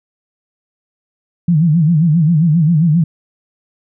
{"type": "tone with vibrato", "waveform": "sine", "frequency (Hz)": 161.3, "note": "E3", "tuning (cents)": -37, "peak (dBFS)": -8, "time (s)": [1.48, 3.04], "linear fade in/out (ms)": 5, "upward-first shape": "sine", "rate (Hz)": 7.5, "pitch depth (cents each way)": 150, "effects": []}